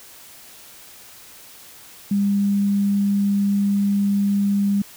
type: tone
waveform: sine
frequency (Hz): 200.8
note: G3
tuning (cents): +42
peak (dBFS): -16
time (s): 2.11-4.82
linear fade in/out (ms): 5
effects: white hiss -44 dBFS RMS until 4.96 s